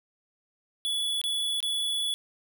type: tone with dropouts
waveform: square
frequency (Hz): 3415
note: G#7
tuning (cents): +48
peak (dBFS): -27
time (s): 0.85-2.14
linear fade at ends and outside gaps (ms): 0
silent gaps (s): 1.215-1.239 / 1.604-1.628
effects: none